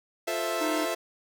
sawtooth chord, F major seventh, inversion none, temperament equal, 349.2 / 440 / 523.3 / 659.3 Hz, F4 / A4 / C5 / E5, 0 / 0 / 0 / 0 cents, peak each -31 / -32 / -32 / -26 dBFS, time 0.27-0.95 s, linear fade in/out 10 ms
square tone, 310 Hz, D#4, 6 cents flat, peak -30 dBFS, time 0.6-0.86 s, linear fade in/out 20 ms
effects none

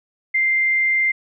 sine tone, 2093 Hz, C7, in tune, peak -15 dBFS, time 0.34-1.12 s, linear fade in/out 10 ms, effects none

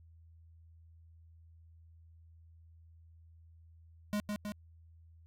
square tone with echo, 207.7 Hz, G#3, in tune, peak -32 dBFS, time 4.13-4.2 s, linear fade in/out 0 ms, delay 160 ms, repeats 2, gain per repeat -3 dB, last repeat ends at 4.52 s, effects added 82 Hz sine -56 dBFS peak until 5.26 s + AAC 64 kbps

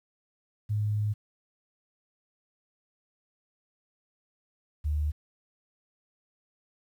sine tone pair in turn, 105.3 / 74.96 Hz, G#2 / D2, +24 / +36 cents, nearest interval tritone, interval 588 cents, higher first, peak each -25 dBFS, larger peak neither, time 0.69-1.14 / 4.84-5.12 s, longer first, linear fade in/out 20 ms, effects 10-bit

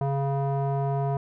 square tone with low-pass filter, 138.59 Hz, C#3, in tune, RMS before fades -26 dBFS, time 0.01-1.17 s, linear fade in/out 2 ms, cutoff 820 Hz, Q 3.3, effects none

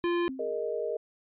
square tone, 346.2 Hz, F4, 15 cents flat, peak -26 dBFS, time 0.04-0.28 s, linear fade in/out 0 ms
sine tone with exponential decay, 263.1 Hz, C4, 10 cents sharp, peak -31 dBFS, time 0.29-0.7 s, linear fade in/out 0 ms, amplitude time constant 87 ms
sine chord, Ab suspended second, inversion none, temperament equal, 415.3 / 466.2 / 622.3 Hz, Ab4 / Bb4 / Eb5, 0 / 0 / 0 cents, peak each -35 / -32 / -34 dBFS, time 0.39-0.97 s, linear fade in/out 5 ms
effects resampled to 8000 Hz

